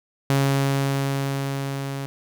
sawtooth tone with level ramp, 137.7 Hz, C#3, 11 cents flat, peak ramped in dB -13 to -24 dBFS, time 0.3-2.06 s, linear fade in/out 0 ms, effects none

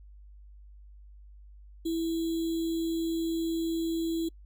sine tone with sample-and-hold, 329.6 Hz, E4, in tune, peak -27 dBFS, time 1.85-4.29 s, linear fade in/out 10 ms, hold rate 3675 Hz, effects noise-tail reverb RT60 0.1 s tail -26 dB re dry + added 50 Hz sine -48 dBFS peak until 4.45 s

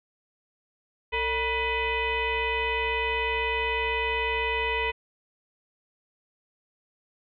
sine tone with frequency modulation, 1480 Hz, F#6, in tune, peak -24 dBFS, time 1.12-4.92 s, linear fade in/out 20 ms, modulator 514 Hz, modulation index 2.6, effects none

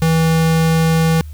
square tone, 162.4 Hz, E3, 26 cents flat, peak -12 dBFS, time 0.02-1.21 s, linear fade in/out 0 ms, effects added 76 Hz sine -28 dBFS peak until 1.33 s + white hiss -51 dBFS RMS until 1.33 s

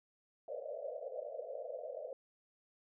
pink band-pass noise, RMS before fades -44 dBFS, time 0.48-2.13 s, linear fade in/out 2 ms, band 480 to 660 Hz, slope 96 dB/octave, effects none

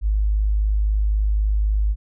sine tone, 51.91 Hz, G#1, in tune, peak -16 dBFS, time 0.01-1.96 s, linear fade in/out 50 ms, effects none

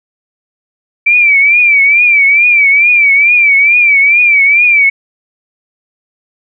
sine tone with vibrato, 2325 Hz, D7, 18 cents flat, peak -4 dBFS, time 1.06-4.9 s, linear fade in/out 10 ms, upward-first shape triangle, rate 2.3 Hz, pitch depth 110 cents each way, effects none

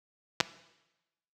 clicks, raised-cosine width 0.2 ms, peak -5 dBFS, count 2, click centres 0.403 / 0.409 s, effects noise-tail reverb RT60 1.0 s tail -17 dB re dry + high-pass 80 Hz 12 dB/octave

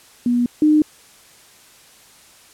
sine tone pair in turn, 242.1 / 304.6 Hz, B3 / D#4, -34 / -37 cents, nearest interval major third, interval 397 cents, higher second, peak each -14 / -10 dBFS, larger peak second, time 0.26-0.46 / 0.62-0.82 s, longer neither, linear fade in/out 2 ms, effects white hiss -48 dBFS RMS until 2.53 s + low-pass 11000 Hz 12 dB/octave

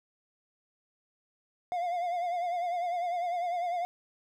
triangle tone with vibrato, 703 Hz, F5, 11 cents sharp, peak -27 dBFS, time 1.72-3.85 s, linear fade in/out 0 ms, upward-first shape triangle, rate 10 Hz, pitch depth 71 cents each way, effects none

